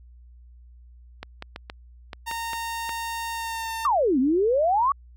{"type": "clicks", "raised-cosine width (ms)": 0.3, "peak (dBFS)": -18, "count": 8, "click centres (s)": [1.23, 1.424, 1.561, 1.699, 2.132, 2.313, 2.533, 2.893]}
{"type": "tone with pitch glide", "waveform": "sawtooth", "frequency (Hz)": [920, 903.7], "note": ["A#5", "A5"], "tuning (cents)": [-23, 46], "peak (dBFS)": -25, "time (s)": [2.26, 3.87], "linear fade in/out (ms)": 20, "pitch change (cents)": -31, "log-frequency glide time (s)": [3.32, 3.71]}
{"type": "exponential two-way sweep", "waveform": "sine", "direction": "down then up", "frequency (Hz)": [1233, 246.9, 1159], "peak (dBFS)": -18, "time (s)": [3.85, 4.92], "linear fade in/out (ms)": 2, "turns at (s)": 4.19}
{"effects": ["added 60 Hz sine -46 dBFS peak until 5.16 s"]}